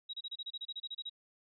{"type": "tone bursts", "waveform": "sine", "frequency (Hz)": 3834, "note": "A#7", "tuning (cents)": 48, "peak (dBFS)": -38, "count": 14, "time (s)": [0.09, 1.097], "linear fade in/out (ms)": 10, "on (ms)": 45, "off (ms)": 29, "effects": []}